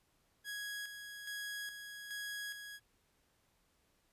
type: tone with tremolo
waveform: sawtooth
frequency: 1661.2 Hz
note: G#6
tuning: in tune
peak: -37 dBFS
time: 0.44-2.8 s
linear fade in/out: 50 ms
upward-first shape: square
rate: 1.2 Hz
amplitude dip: 50%
effects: pink hiss -75 dBFS RMS until 4.12 s + resampled to 32000 Hz